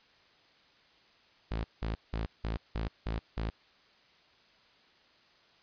sawtooth tone bursts, 55 Hz, A1, in tune, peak -28 dBFS, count 7, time 1.51-3.5 s, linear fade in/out 0 ms, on 130 ms, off 180 ms, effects white hiss -63 dBFS RMS until 5.62 s + resampled to 11025 Hz

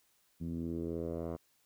10% pulse tone with low-pass filter sweep, 83.2 Hz, E2, 17 cents sharp, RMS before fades -38 dBFS, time 0.4-1.37 s, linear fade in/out 20 ms, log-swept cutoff 200 to 820 Hz, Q 2.3, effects white hiss -72 dBFS RMS until 1.65 s

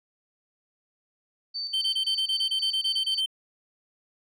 sine tone with tremolo, 4558 Hz, C#8, 47 cents sharp, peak -29 dBFS, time 1.54-3.21 s, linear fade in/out 20 ms, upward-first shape square, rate 3.8 Hz, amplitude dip 50%
triangle tone bursts, 3107 Hz, G7, 16 cents flat, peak -22 dBFS, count 14, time 1.73-3.261 s, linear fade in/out 10 ms, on 88 ms, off 23 ms
effects none

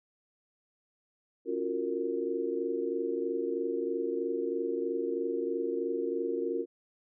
sine chord, Gb major seventh, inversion second, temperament just, 277.5 / 346.9 / 370 / 462.5 Hz, Db4 / F4 / Gb4 / Bb4, +2 / -12 / 0 / -14 cents, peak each -38 / -34 / -36 / -33 dBFS, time 1.45-6.66 s, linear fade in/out 50 ms, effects none

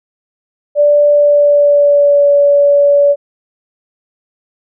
sine tone with pitch glide, 585 to 572 Hz, D5 to D5, -7 to -46 cents, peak -5 dBFS, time 0.75-3.16 s, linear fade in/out 50 ms, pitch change -39 cents, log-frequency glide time 1.08-2.29 s, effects none

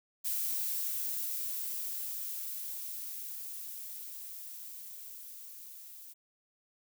violet noise with level ramp, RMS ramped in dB -33 to -50 dBFS, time 0.24-6.14 s, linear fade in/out 20 ms, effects none

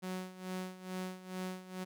sawtooth tone with tremolo, 185 Hz, F#3, in tune, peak -33 dBFS, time 0.02-1.85 s, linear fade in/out 20 ms, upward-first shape sine, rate 2.3 Hz, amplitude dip 80%, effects none

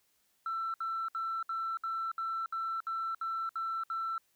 sine tone bursts, 1337 Hz, E6, 24 cents sharp, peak -31 dBFS, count 11, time 0.46-4.18 s, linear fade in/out 2 ms, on 280 ms, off 64 ms, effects tanh soft clip ceiling -29 dBFS + white hiss -73 dBFS RMS until 4.35 s

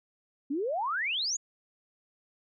sine exponential sweep, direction up, 261.6 to 7040 Hz, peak -28 dBFS, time 0.5-1.37 s, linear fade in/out 10 ms, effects none

